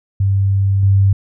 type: tone with level steps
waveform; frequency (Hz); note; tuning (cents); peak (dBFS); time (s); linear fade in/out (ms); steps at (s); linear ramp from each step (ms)
sine; 98; G2; 0; -11 / -8; 0.2-1.13; 5; 0.83; 2
effects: none